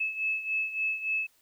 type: beating tone pair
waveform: sine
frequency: 2600 / 2603.5 Hz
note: E7 / E7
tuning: -24 / -22 cents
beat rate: 3.5 Hz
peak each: -29 / -34 dBFS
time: 0-1.27 s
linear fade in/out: 10 ms
effects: white hiss -66 dBFS RMS until 1.41 s